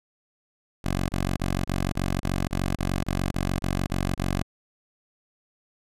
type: tone bursts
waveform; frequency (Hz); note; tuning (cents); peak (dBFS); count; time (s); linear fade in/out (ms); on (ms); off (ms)
10% pulse; 46.25; F#1; 0; -16; 13; 0.84-4.426; 10; 250; 28
effects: resampled to 32000 Hz